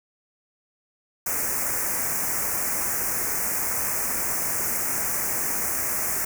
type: band-stop noise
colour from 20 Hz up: white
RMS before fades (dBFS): -26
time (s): 1.26-6.25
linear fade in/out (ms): 5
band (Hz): 2300 to 5700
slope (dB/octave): 48
effects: none